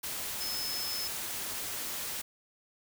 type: tone in noise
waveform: sine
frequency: 5200 Hz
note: E8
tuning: 24 cents flat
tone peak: -35 dBFS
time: 0.4-1.08 s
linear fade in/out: 10 ms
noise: white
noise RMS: -37 dBFS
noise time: 0.03-2.22 s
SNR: -1 dB
effects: none